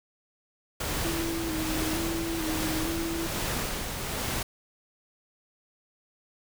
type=noise with tremolo; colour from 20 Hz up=pink; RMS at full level=-30 dBFS; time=0.8-4.43 s; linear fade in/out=5 ms; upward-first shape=sine; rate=1.2 Hz; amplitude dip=40%
type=tone with vibrato; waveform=sine; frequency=323.9 Hz; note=E4; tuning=30 cents flat; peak=-30 dBFS; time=1.04-3.27 s; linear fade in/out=10 ms; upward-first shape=square; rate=1.1 Hz; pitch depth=39 cents each way
effects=none